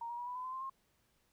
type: tone with pitch steps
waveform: sine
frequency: 932 / 950.5 / 969.3 / 988.6 / 1008.2 / 1028.2 / 1048.6 / 1069.4 Hz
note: A#5 / A#5 / B5 / B5 / B5 / C6 / C6 / C6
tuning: -1 / +33 / -33 / +1 / +35 / -31 / +3 / +37 cents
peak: -39 dBFS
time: 0.01-0.698 s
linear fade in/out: 5 ms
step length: 86 ms
effects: pink hiss -75 dBFS RMS until 1.32 s